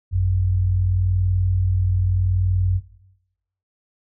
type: tone pair together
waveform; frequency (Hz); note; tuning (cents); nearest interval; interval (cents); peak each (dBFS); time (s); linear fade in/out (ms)
sine; 52.14 / 92.9; G#1 / F#2; +8 / +7; minor seventh; 999; -23 / -17; 0.11-2.81; 50
effects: noise-tail reverb RT60 0.9 s tail -18 dB re dry